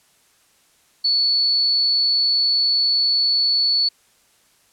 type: tone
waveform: sine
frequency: 4435 Hz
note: C#8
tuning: in tune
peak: -15 dBFS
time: 1.04-3.89 s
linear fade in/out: 10 ms
effects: white hiss -58 dBFS RMS until 4.72 s + low-pass 11000 Hz 12 dB/octave